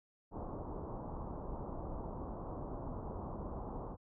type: low-pass noise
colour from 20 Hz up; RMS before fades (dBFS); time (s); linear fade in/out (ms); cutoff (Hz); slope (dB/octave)
pink; -43; 0.31-3.97; 50; 1100; 48
effects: none